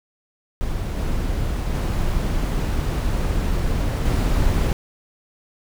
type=noise with level steps; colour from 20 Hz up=brown; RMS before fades=-25 / -23 / -21 / -18 dBFS; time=0.61-4.73 s; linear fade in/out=0 ms; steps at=0.97 / 1.74 / 4.05 s; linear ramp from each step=5 ms; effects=none